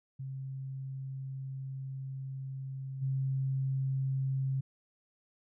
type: tone with level steps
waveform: sine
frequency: 133.9 Hz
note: C3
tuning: 40 cents sharp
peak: -37 / -29 dBFS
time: 0.19-4.61 s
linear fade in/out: 10 ms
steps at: 3.01 s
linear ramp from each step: 20 ms
effects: none